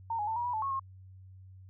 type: tone with pitch steps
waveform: sine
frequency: 914 / 835 / 890 / 956 / 976 / 872 / 1096 / 1075 Hz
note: A#5 / G#5 / A5 / A#5 / B5 / A5 / C#6 / C6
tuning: -34 / +9 / +20 / +43 / -21 / -16 / -20 / +47 cents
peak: -30 dBFS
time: 0.1-0.796 s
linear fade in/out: 5 ms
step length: 87 ms
effects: added 94 Hz sine -49 dBFS peak until 1.69 s